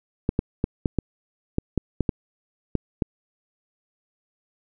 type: clicks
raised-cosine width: 3 ms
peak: -8 dBFS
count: 11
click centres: 0.291 / 0.391 / 0.641 / 0.858 / 0.987 / 1.584 / 1.777 / 2.007 / 2.092 / 2.753 / 3.022 s
effects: none